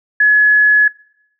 sine tone, 1697 Hz, G#6, 37 cents sharp, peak -7 dBFS, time 0.2-0.88 s, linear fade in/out 5 ms, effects noise-tail reverb RT60 0.8 s tail -23 dB re dry

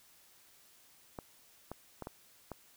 clicks, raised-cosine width 1 ms, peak -27 dBFS, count 5, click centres 1.188 / 1.716 / 2.023 / 2.071 / 2.517 s, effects white hiss -63 dBFS RMS until 2.76 s

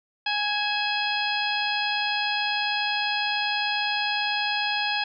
harmonic tone with a mistuned harmonic, 830.6 Hz, G#5, in tune, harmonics 1 / 2 / 3 / 4 / 5 / 6, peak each -29 / -30 / -29 / -30 / -34 / -34 dBFS, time 0.26-5.04 s, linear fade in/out 5 ms, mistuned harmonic 3, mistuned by +56 cents, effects none

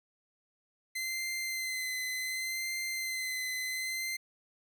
sawtooth tone with vibrato, 2060 Hz, C7, 28 cents flat, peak -30 dBFS, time 0.95-4.17 s, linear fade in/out 10 ms, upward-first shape sine, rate 0.68 Hz, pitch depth 23 cents each way, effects none

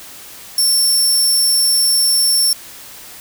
20% pulse tone, 5420 Hz, E8, 47 cents sharp, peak -6 dBFS, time 0.58-2.53 s, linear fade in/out 2 ms, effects white hiss -36 dBFS RMS until 3.2 s

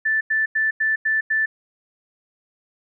sine tone bursts, 1760 Hz, A6, in tune, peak -17 dBFS, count 6, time 0.05-1.46 s, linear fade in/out 10 ms, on 160 ms, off 90 ms, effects none

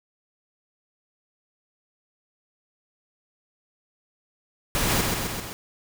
pink noise with echo, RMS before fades -24 dBFS, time 4.75-5.01 s, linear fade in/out 0 ms, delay 130 ms, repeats 4, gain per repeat -3 dB, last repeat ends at 5.53 s, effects none

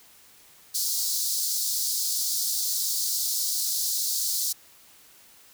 pink high-pass noise, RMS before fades -27 dBFS, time 0.74-4.53 s, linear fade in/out 10 ms, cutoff 4200 Hz, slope 48 dB/octave, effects white hiss -54 dBFS RMS until 5.53 s

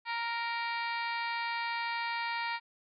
harmonic tone, 466.2 Hz, A#4, in tune, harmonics 2 / 3 / 4 / 5 / 6 / 7 / 8 / 9 / 10, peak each -35 / -42 / -39 / -39 / -47 / -51 / -48 / -47 / -49 dBFS, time 0.05-2.6 s, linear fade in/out 50 ms, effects none

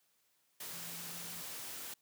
sine tone in noise, 170.3 Hz, F3, 43 cents flat, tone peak -54 dBFS, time 0.73-1.42 s, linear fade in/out 5 ms, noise white, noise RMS -45 dBFS, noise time 0.6-1.94 s, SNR -12 dB, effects white hiss -75 dBFS RMS until 2.01 s + high-pass 100 Hz 12 dB/octave

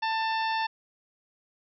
harmonic tone, 890 Hz, A5, 20 cents sharp, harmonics 1 / 2 / 3 / 4 / 5 / 6, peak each -27 / -33 / -37 / -39 / -41 / -43 dBFS, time 0.02-0.67 s, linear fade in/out 10 ms, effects none

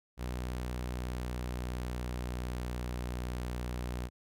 sawtooth tone with pitch glide, 61.74 to 61.17 Hz, B1 to B1, 0 to -16 cents, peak -31 dBFS, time 0.17-4.1 s, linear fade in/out 50 ms, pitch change -16 cents, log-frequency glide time 0.57-2.97 s, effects none

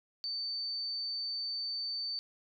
sine tone, 4560 Hz, C#8, 48 cents sharp, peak -34 dBFS, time 0.24-2.19 s, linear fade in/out 0 ms, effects none

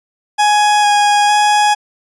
40% pulse tone with vibrato, 830.6 Hz, G#5, in tune, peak -8 dBFS, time 0.38-1.75 s, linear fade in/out 20 ms, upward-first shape square, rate 1.1 Hz, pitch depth 10 cents each way, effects resampled to 22050 Hz

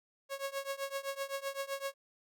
sawtooth tone with tremolo, 550 Hz, C#5, 14 cents flat, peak -29 dBFS, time 0.29-1.94 s, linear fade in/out 50 ms, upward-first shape triangle, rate 7.8 Hz, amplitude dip 95%, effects none

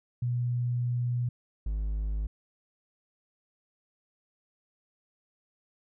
sine / triangle tone pair in turn, 121.9 / 52.12 Hz, B2 / G#1, -22 / +7 cents, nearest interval octave + minor third, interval 1471 cents, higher first, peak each -26 dBFS, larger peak neither, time 0.22-1.29 / 1.66-2.27 s, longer first, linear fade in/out 5 ms, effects none

